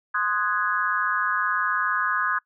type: chord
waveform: sine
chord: Ab dominant seventh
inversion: first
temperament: equal with one note detuned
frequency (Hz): 1042.9 / 1244.5 / 1480 / 1661.2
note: C6 / Eb6 / Gb6 / Ab6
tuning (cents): -6 / 0 / 0 / 0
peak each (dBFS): -29 / -26 / -27 / -26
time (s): 0.14-2.39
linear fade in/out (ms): 10
effects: noise-tail reverb RT60 0.1 s tail -23 dB re dry